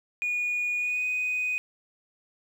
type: tone with pitch glide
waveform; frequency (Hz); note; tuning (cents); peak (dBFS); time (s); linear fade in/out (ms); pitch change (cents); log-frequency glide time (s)
sine; 2451 to 2494; D#7 to D#7; -27 to +3; -24; 0.22-1.58; 0; +30; 0.78-1.05
effects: tanh soft clip ceiling -22 dBFS + 9-bit